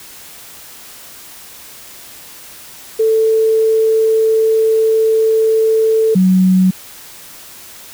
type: tone pair in turn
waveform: sine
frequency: 442.8 / 186.17 Hz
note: A4 / F#3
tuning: +11 / +11 cents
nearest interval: octave + minor third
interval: 1500 cents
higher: first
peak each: -9 / -7 dBFS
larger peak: second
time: 2.99-6.15 / 6.15-6.71 s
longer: first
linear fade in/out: 10 ms
effects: white hiss -36 dBFS RMS until 7.93 s